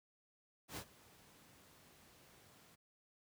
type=noise with ADSR envelope; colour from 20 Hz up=pink; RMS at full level=-44 dBFS; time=0.68-2.76 s; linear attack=90 ms; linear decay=74 ms; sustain=-20 dB; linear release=19 ms; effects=high-pass 80 Hz 12 dB/octave